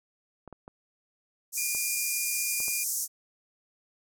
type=clicks; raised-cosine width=1 ms; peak=-30 dBFS; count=6; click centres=0.477 / 0.527 / 0.679 / 1.749 / 2.603 / 2.682 s
type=band-pass noise; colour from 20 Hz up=pink; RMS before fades=-31 dBFS; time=1.52-3.08 s; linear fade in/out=50 ms; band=5800 to 15000 Hz; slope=48 dB/octave
type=tone; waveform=sawtooth; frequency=2416 Hz; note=D7; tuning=48 cents sharp; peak=-30 dBFS; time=1.57-2.84 s; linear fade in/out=10 ms
effects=none